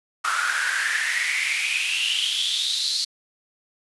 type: noise with high-pass filter sweep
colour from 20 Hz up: pink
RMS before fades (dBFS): -24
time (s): 0.24-3.05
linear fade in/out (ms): 10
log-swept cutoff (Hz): 1300 to 4400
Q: 8.3
effects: resampled to 24000 Hz